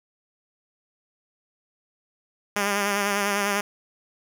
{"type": "tone with vibrato", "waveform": "5% pulse", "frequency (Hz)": 202, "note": "G#3", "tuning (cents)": -48, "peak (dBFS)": -11, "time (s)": [2.56, 3.61], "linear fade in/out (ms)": 5, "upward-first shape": "sine", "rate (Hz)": 10, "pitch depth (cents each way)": 37, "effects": []}